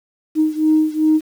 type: beating tone pair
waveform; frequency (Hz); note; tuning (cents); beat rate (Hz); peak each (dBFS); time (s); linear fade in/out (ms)
sine; 310.3 / 312.9; D#4 / D#4; -5 / +10; 2.6; -14 / -16; 0.35-1.21; 50
effects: tanh soft clip ceiling -5 dBFS + 7-bit